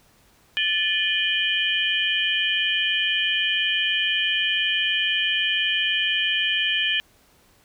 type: tone cluster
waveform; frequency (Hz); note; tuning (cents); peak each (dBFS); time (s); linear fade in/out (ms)
sine; 1749 / 2438 / 2970 / 3156; A6 / D#7 / F#7 / G7; -11 / -36 / +6 / +11; -26 / -26 / -25 / -25; 0.57-7; 0
effects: pink hiss -58 dBFS RMS until 7.64 s